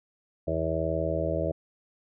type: harmonic tone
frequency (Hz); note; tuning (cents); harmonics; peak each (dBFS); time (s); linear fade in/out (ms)
80.8; E2; -34; 1 / 2 / 4 / 5 / 6 / 7 / 8; -33 / -34 / -34 / -37 / -35 / -31 / -32; 0.47-1.52; 10
effects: none